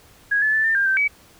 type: tone with pitch steps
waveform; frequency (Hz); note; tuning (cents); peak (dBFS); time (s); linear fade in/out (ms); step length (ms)
sine; 1653 / 1730 / 1755 / 1794 / 1599 / 1556 / 2278; G#6 / A6 / A6 / A6 / G6 / G6 / C#7; -9 / -30 / -5 / +33 / +34 / -13 / +47; -16; 0.31-1.08; 10; 110
effects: pink hiss -51 dBFS RMS until 1.39 s